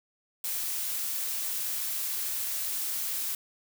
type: noise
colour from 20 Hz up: blue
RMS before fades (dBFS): -32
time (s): 0.44-3.35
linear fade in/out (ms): 2
effects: none